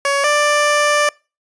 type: tone pair in turn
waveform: 15% pulse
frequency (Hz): 560 / 590.2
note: C#5 / D5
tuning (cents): +18 / +8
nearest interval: minor second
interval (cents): 90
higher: second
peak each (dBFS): -8 / -6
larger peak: second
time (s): 0.05-0.24 / 0.24-1.09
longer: second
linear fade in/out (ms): 2
effects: noise-tail reverb RT60 0.3 s tail -25 dB re dry + resampled to 22050 Hz